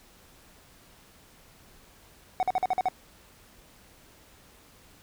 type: tone bursts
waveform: triangle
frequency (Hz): 743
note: F#5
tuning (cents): +7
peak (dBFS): -20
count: 7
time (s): 2.4-2.885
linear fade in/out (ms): 0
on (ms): 29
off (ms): 47
effects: pink hiss -56 dBFS RMS until 5.02 s